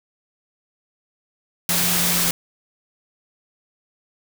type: tone in noise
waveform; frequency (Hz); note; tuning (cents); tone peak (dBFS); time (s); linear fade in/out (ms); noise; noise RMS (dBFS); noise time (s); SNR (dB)
sine; 174.61; F3; 0; -27; 1.69-2.31; 2; white; -20; 1.69-2.31; -10
effects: none

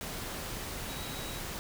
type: tone in noise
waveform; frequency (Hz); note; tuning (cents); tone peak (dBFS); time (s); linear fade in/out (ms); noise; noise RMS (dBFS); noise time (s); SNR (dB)
sine; 3852; B7; -44; -47; 0.89-1.39; 0; pink; -39; 0.01-1.59; -11
effects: none

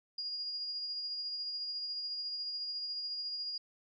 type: tone with tremolo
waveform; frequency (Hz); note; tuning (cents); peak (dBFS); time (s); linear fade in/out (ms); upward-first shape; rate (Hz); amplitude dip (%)
sine; 4850; D#8; -45; -35; 0.18-3.58; 5; sine; 14; 30
effects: none

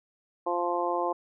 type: harmonic tone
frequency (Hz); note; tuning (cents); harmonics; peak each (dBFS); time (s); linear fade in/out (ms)
174.61; F3; 0; 2 / 3 / 4 / 5 / 6; -32 / -32 / -32 / -32 / -32; 0.46-1.13; 10
effects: none

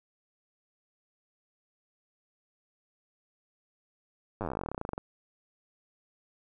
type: slowing click train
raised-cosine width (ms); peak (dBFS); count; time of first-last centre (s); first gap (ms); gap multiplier
1; -20; 26; 4.41-4.979; 9; 1.07
effects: none

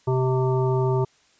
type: harmonic tone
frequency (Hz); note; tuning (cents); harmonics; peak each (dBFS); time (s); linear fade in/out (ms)
129.5; C3; -17; 1 / 3 / 5 / 7 / 9; -21 / -23 / -33 / -30 / -36; 0.07-1.05; 10
effects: white hiss -60 dBFS RMS until 1.39 s + resampled to 16000 Hz

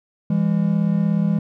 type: tone pair together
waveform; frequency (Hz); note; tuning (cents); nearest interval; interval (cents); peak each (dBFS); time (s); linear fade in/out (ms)
triangle; 166.2 / 202.9; E3 / G#3; +15 / -40; minor third; 345; -17; 0.3-1.39; 5
effects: none

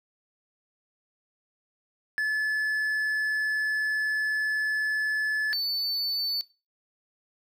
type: tone pair in turn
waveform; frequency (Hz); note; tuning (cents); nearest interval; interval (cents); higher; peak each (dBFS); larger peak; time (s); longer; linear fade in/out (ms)
triangle; 1726 / 4503; A6 / C#8; -34 / +26; octave + perfect fourth; 1660; second; -22 / -24; first; 2.18-5.53 / 5.53-6.41; first; 0
effects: noise-tail reverb RT60 0.3 s tail -21 dB re dry

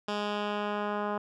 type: tone with low-pass filter sweep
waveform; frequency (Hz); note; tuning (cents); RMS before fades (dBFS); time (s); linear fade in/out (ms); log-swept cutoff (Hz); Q
10% pulse; 207.2; G#3; -4; -32; 0.08-1.18; 5; 4600 to 1300; 1.2
effects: none

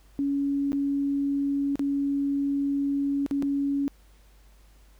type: tone with dropouts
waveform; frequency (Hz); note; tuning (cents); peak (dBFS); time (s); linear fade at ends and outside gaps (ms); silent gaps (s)
sine; 280.4; C#4; +20; -23; 0.19-3.88; 0; 0.72-0.73 / 1.756-1.794 / 3.263-3.311 / 3.424-3.43
effects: added 50 Hz sine -53 dBFS peak until 4.99 s + pink hiss -62 dBFS RMS until 4.99 s

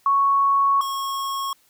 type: tone pair in turn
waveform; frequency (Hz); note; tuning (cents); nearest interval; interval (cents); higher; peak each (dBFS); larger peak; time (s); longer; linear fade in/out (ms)
sine / square; 1108.7 / 1094.1; C#6 / C#6; 0 / -23; unison; 23; first; -15 / -25; first; 0.06-0.81 / 0.81-1.53; first; 2
effects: white hiss -60 dBFS RMS until 1.69 s

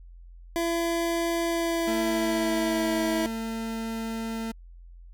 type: tone with pitch glide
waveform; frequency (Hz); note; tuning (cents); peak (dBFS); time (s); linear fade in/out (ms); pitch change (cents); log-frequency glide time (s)
25% pulse; 337 to 325.3; E4 to E4; +38 to -23; -21; 0.56-3.26; 0; -61; 1.44-2.94
type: tone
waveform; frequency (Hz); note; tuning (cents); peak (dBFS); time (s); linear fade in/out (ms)
40% pulse; 225.4; A3; +42; -29; 1.87-4.52; 10
effects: added 43 Hz sine -44 dBFS peak until 5.13 s

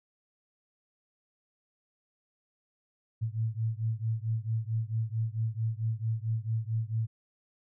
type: beating tone pair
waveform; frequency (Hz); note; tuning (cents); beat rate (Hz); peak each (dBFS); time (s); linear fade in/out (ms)
sine; 110 / 114.5; A2 / A#2; 0 / -31; 4.5; -31 / -32; 3.21-7.07; 20
effects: none

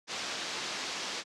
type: low-pass noise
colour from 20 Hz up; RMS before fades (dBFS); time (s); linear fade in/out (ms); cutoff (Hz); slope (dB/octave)
white; -37; 0.07-1.24; 50; 5900; 24
effects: high-pass 200 Hz 12 dB/octave + low-pass 10000 Hz 12 dB/octave

